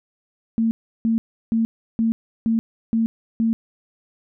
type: tone bursts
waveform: sine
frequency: 226.3 Hz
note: A3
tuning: 49 cents sharp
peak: -16 dBFS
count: 7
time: 0.58-3.53 s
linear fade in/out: 0 ms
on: 130 ms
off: 340 ms
effects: none